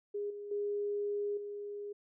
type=tone with level steps; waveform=sine; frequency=410 Hz; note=G#4; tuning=22 cents flat; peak=-34 / -41 / -32 / -39 dBFS; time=0.14-1.93 s; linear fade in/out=10 ms; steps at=0.3 / 0.51 / 1.37 s; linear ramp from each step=5 ms; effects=none